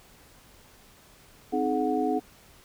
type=tone cluster; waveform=sine; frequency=260.7 / 311.5 / 425 / 733 Hz; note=C4 / D#4 / G#4 / F#5; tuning=-6 / +2 / +40 / -16 cents; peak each=-29 dBFS; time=1.52-2.2 s; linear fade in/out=20 ms; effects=pink hiss -55 dBFS RMS until 2.64 s